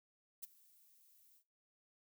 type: noise with ADSR envelope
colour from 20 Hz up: violet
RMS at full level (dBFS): -44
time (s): 0.42-1.44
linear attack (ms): 17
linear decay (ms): 17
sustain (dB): -24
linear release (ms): 74
effects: noise-tail reverb RT60 0.3 s tail -20 dB re dry